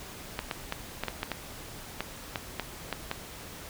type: clicks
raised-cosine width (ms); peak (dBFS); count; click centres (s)
0.3; -14; 12; 0.391 / 0.512 / 0.724 / 1.036 / 1.083 / 1.231 / 1.317 / 2.006 / 2.358 / 2.597 / 2.927 / 3.114
effects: pink hiss -44 dBFS RMS until 3.69 s